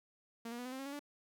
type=tone with pitch steps; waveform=sawtooth; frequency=230.9 / 238.5 / 246.3 / 254.4 / 262.8 / 271.4 / 280.4 / 289.6 Hz; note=A#3 / A#3 / B3 / C4 / C4 / C#4 / C#4 / D4; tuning=-16 / +40 / -5 / -48 / +8 / -36 / +20 / -24 cents; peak=-38 dBFS; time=0.45-0.994 s; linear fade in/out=5 ms; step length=68 ms; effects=none